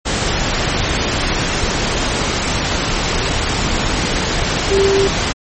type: tone in noise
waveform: sine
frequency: 392 Hz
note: G4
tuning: in tune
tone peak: -11 dBFS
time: 4.7-5.08 s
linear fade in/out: 20 ms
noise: pink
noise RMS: -17 dBFS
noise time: 0.05-5.33 s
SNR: +3 dB
effects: low-pass 11000 Hz 12 dB/octave + MP3 32 kbps